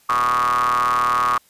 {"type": "ring-modulated tone", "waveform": "square", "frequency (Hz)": 60.6, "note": "B1", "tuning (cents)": -32, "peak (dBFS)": -14, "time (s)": [0.09, 1.38], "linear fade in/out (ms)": 5, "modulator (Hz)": 1170, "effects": ["white hiss -56 dBFS RMS until 1.49 s", "resampled to 32000 Hz"]}